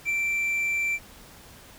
triangle tone with ADSR envelope, 2345 Hz, D7, 3 cents flat, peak -20 dBFS, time 0.05-0.99 s, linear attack 42 ms, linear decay 12 ms, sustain -2 dB, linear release 47 ms, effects pink hiss -49 dBFS RMS until 1.78 s

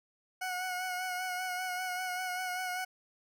20% pulse tone with vibrato, 733 Hz, F#5, 16 cents flat, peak -29 dBFS, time 0.41-2.85 s, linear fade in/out 10 ms, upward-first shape sine, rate 5.1 Hz, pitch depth 28 cents each way, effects none

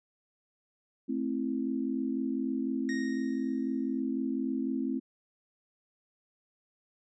sine chord, A minor, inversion none, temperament just, 220 / 264 / 330 Hz, A3 / C4 / E4, 0 / +16 / +2 cents, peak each -35 / -31 / -36 dBFS, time 1.08-5 s, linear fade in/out 20 ms
45% pulse tone with exponential decay, 1864.7 Hz, A#6, in tune, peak -35 dBFS, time 2.89-4 s, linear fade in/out 1 ms, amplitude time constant 240 ms
effects resampled to 16000 Hz

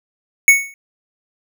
square tone with exponential decay, 2217 Hz, C#7, in tune, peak -3 dBFS, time 0.48-0.74 s, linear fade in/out 1 ms, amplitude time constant 56 ms, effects none

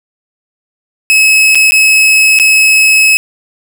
40% pulse tone with dropouts, 2575 Hz, E7, 41 cents flat, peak -3 dBFS, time 1.1-3.17 s, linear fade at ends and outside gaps 0 ms, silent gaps 1.548-1.554 / 1.709-1.72 / 2.389-2.398 s, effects 7-bit

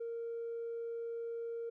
triangle tone with tanh clipping, 463.9 Hz, A#4, 8 cents flat, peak -38 dBFS, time 0-1.7 s, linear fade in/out 10 ms, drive 5 dB, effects none

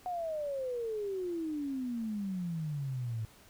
sine exponential sweep, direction down, 736 to 108.2 Hz, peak -33 dBFS, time 0.06-3.25 s, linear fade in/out 0 ms, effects pink hiss -59 dBFS RMS until 3.49 s

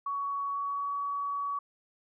sine tone with pitch glide, 1122 to 1132.4 Hz, C#6 to C#6, +21 to +37 cents, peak -30 dBFS, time 0.06-1.59 s, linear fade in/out 5 ms, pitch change +16 cents, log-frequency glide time 0.46-0.94 s, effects none

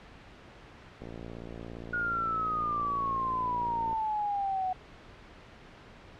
click train, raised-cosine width 2 ms, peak -29 dBFS, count 168, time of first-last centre 1.02-3.929 s, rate 57.4 Hz
sine exponential sweep, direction down, 1446 to 737 Hz, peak -28 dBFS, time 1.93-4.73 s, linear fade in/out 5 ms
effects pink hiss -51 dBFS RMS until 6.19 s + low-pass 3000 Hz 12 dB/octave

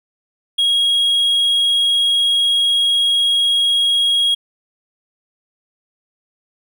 triangle tone, 3292 Hz, G#7, 16 cents flat, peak -11 dBFS, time 0.58-4.35 s, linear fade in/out 10 ms, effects none

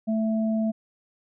sine tone pair together, 220 / 661.5 Hz, A3 / E5, 0 / +6 cents, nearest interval octave + perfect fifth, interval 1906 cents, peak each -22 / -31 dBFS, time 0.07-0.72 s, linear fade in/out 20 ms, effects none

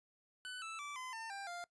25% pulse tone with pitch steps, 1498 / 1319.2 / 1161.8 / 1023.2 / 901.1 / 793.5 / 698.8 Hz, F#6 / E6 / D6 / C6 / A5 / G5 / F5, +21 / +1 / -19 / -39 / +41 / +21 / +1 cents, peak -40 dBFS, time 0.45-1.64 s, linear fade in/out 0 ms, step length 170 ms, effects noise-tail reverb RT60 0.1 s tail -21 dB re dry + resampled to 22050 Hz

